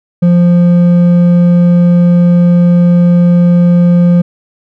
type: tone with hard clipping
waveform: sine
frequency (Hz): 174.61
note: F3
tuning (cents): 0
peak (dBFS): -5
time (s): 0.22-4.22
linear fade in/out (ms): 10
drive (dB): 5
effects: none